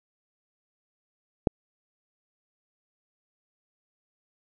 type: click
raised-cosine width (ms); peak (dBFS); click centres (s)
2; -6; 1.472
effects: none